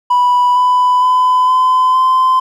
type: tone with pitch steps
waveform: triangle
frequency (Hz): 985 / 996.4 / 1008 / 1019.7 / 1031.6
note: B5 / B5 / B5 / C6 / C6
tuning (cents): -5 / +15 / +35 / -45 / -25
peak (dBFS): -5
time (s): 0.1-2.4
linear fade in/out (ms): 10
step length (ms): 460
effects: tanh soft clip ceiling -3 dBFS